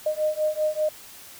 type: beating tone pair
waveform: sine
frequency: 612 / 617.1 Hz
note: D#5 / D#5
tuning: -29 / -14 cents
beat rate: 5.1 Hz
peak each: -25 dBFS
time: 0.06-0.89 s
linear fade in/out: 5 ms
effects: white hiss -45 dBFS RMS until 1.39 s